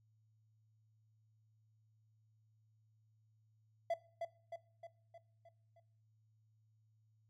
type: tone with echo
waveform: triangle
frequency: 672 Hz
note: E5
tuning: 33 cents sharp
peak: -31 dBFS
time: 3.9-3.94 s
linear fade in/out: 5 ms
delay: 310 ms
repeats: 6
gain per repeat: -5 dB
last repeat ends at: 5.8 s
effects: noise-tail reverb RT60 0.5 s tail -19 dB re dry + added 109 Hz sine -70 dBFS peak until 7.29 s